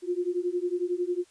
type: beating tone pair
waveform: sine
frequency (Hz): 350 / 361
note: F4 / F#4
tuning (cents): +4 / -43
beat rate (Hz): 11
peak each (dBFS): -29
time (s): 0.02-1.25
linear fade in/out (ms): 50
effects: white hiss -61 dBFS RMS until 1.3 s + resampled to 22050 Hz